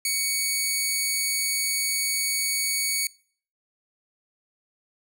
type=tone; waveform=10% pulse; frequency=2236 Hz; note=C#7; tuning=14 cents sharp; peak=-14 dBFS; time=0.05-3.07 s; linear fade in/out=2 ms; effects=noise-tail reverb RT60 0.5 s tail -24 dB re dry